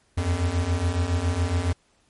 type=beating tone pair; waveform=square; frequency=82.5 / 89.7 Hz; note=E2 / F2; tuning=+2 / +47 cents; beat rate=7.2 Hz; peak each=-27 / -24 dBFS; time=0.17-1.73 s; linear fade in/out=10 ms; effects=pink hiss -64 dBFS RMS until 2.09 s + MP3 48 kbps